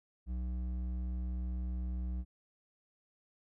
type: tone with hard clipping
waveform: sine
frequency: 61.74 Hz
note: B1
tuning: in tune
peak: -36 dBFS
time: 0.26-2.25 s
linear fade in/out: 50 ms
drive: 8 dB
effects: none